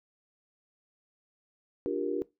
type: chord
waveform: sine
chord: G minor seventh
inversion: second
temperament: just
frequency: 294 / 352.8 / 392 / 470.4 Hz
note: D4 / F4 / G4 / Bb4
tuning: +2 / +18 / 0 / +16 cents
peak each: -34 dBFS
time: 1.86-2.22 s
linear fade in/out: 0 ms
effects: noise-tail reverb RT60 0.2 s tail -19 dB re dry